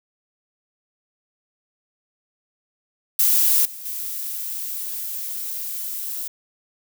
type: noise with level steps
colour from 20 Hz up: violet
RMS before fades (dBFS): -17 / -36 / -29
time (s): 3.19-6.28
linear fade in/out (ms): 5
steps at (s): 3.65 / 3.85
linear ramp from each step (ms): 5
effects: none